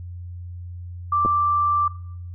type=tone; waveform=sine; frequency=1174.7 Hz; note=D6; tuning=in tune; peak=-17 dBFS; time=1.12-1.88 s; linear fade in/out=5 ms
type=clicks; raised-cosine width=2 ms; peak=-14 dBFS; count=2; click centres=1.25 / 1.259 s
effects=noise-tail reverb RT60 0.7 s tail -20 dB re dry + added 88 Hz sine -32 dBFS peak until 2.34 s